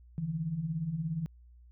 sine beating tone pair, 146.83 / 163.83 Hz, D3 / E3, 0 / -10 cents, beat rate 17 Hz, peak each -38 / -32 dBFS, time 0.18-1.26 s, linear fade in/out 0 ms, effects added 60 Hz sine -53 dBFS peak until 1.71 s

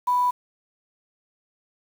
sine tone with quantisation, 987.8 Hz, B5, in tune, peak -18 dBFS, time 0.07-0.31 s, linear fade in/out 10 ms, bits 7, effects none

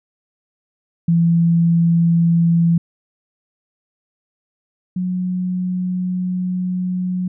sine tone pair in turn, 168.4 / 182.16 Hz, E3 / F#3, +37 / -27 cents, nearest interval minor second, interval 136 cents, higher second, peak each -11 / -18 dBFS, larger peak first, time 1.08-2.78 / 4.96-7.28 s, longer second, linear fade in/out 5 ms, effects none

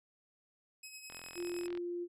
15% pulse tone with tremolo, 2554 Hz, D#7, 45 cents sharp, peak -39 dBFS, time 0.83-1.67 s, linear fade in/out 5 ms, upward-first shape sine, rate 9.7 Hz, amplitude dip 50%
click train, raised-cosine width 0.3 ms, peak -32 dBFS, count 30, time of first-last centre 1.1-1.774 s, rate 43 Hz
sine tone, 349.2 Hz, F4, in tune, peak -36 dBFS, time 1.35-2.08 s, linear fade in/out 50 ms
effects none

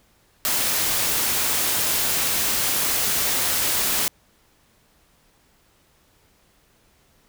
white noise, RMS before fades -22 dBFS, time 0.45-4.08 s, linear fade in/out 0 ms, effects pink hiss -60 dBFS RMS until 7.28 s

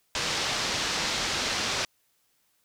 white low-pass noise, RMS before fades -29 dBFS, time 0.15-1.85 s, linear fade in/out 2 ms, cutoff 5800 Hz, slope 24 dB/octave, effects white hiss -70 dBFS RMS until 2.64 s

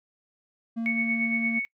triangle tone, 228.9 Hz, A#3, 31 cents flat, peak -25 dBFS, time 0.76-1.6 s, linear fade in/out 20 ms
sine tone with tremolo, 2217 Hz, C#7, in tune, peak -23 dBFS, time 0.86-1.65 s, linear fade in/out 0 ms, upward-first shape sine, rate 8.7 Hz, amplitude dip 55%
effects noise-tail reverb RT60 0.1 s tail -25 dB re dry

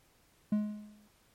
triangle tone with exponential decay, 210.3 Hz, G#3, 22 cents sharp, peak -22 dBFS, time 0.52-1.08 s, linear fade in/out 5 ms, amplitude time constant 120 ms, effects pink hiss -67 dBFS RMS until 1.34 s + MP3 64 kbps

